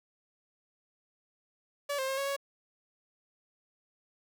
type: tone with pitch steps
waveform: sawtooth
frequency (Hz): 572 / 529 / 536 / 553 / 557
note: D5 / C5 / C5 / C#5 / C#5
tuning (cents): -46 / +19 / +42 / -4 / +8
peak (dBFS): -27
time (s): 1.89-2.365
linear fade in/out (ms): 10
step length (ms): 95
effects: none